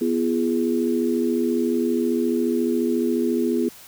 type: chord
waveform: sine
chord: F diminished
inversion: second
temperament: equal with one note detuned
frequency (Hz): 246.9 / 340.9 / 415.3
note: Cb4 / F4 / Ab4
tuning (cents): 0 / -42 / 0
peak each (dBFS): -22 / -23 / -25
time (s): 0.01-3.69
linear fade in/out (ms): 5
effects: white hiss -45 dBFS RMS until 3.87 s